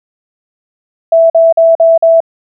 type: tone bursts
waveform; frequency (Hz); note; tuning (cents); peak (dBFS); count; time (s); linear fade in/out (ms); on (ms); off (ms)
sine; 659.3; E5; 0; -3; 5; 1.12-2.204; 5; 180; 46
effects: none